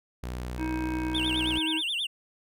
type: tone with pitch glide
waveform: sawtooth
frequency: 61.5 to 61.04 Hz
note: B1 to B1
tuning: -7 to -20 cents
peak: -29 dBFS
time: 0.23-1.59 s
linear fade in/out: 5 ms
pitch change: -13 cents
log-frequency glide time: 1.34-1.46 s
type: harmonic tone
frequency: 316.7 Hz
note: D#4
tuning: 31 cents sharp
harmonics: 1 / 3 / 5 / 7 / 8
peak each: -29 / -39 / -43 / -46 / -47 dBFS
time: 0.57-1.82 s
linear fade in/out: 50 ms
type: tone with vibrato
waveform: triangle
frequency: 3136 Hz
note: G7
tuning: in tune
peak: -26 dBFS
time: 1.14-2.07 s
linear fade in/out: 10 ms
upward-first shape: sine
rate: 9.4 Hz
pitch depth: 250 cents each way
effects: none